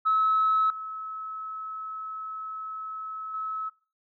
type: tone with level steps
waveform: sine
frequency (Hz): 1294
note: E6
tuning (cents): -32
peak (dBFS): -19 / -33 / -29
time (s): 0.05-3.7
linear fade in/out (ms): 20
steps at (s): 0.7 / 3.34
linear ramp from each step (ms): 2
effects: noise-tail reverb RT60 0.5 s tail -24 dB re dry + tanh soft clip ceiling -15 dBFS